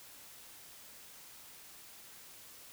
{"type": "silence", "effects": ["white hiss -54 dBFS RMS until 2.72 s"]}